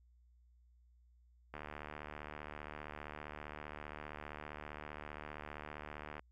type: click train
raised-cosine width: 0.5 ms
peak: -30 dBFS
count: 351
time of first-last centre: 1.54-6.194 s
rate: 75.2 Hz
effects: added 60 Hz sine -64 dBFS peak until 6.31 s